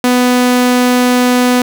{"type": "tone", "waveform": "sawtooth", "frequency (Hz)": 248.3, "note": "B3", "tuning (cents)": 9, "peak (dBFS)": -4, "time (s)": [0.04, 1.62], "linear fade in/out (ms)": 2, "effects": []}